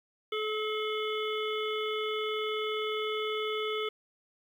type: harmonic tone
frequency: 430.2 Hz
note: A4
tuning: 39 cents flat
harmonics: 1 / 3 / 5 / 7 / 8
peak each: -32 / -37 / -39 / -40 / -41 dBFS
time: 0.32-3.89 s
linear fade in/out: 5 ms
effects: 10-bit